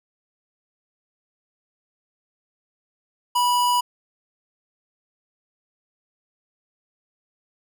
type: tone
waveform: square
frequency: 979 Hz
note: B5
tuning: 15 cents flat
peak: -18 dBFS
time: 3.35-3.81 s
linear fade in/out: 10 ms
effects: none